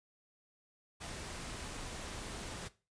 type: noise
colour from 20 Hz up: pink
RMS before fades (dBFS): -44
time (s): 1-2.69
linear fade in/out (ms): 20
effects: noise-tail reverb RT60 0.3 s tail -17 dB re dry + resampled to 22050 Hz